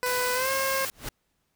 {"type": "tone with pitch glide", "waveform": "15% pulse", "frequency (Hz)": [498, 536.8], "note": ["B4", "C5"], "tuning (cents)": [14, 44], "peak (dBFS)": -19, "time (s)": [0.03, 0.85], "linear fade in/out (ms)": 0, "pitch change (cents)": 130, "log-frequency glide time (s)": [0.34, 0.5]}
{"type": "noise", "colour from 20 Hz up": "white", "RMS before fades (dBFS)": -33, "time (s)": [0.06, 0.9], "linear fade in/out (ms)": 0}
{"type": "noise with exponential growth", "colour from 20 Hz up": "pink", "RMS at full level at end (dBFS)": -29, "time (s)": [0.91, 1.09], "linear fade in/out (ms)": 5, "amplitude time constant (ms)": 39}
{"effects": ["pink hiss -74 dBFS RMS until 1.55 s"]}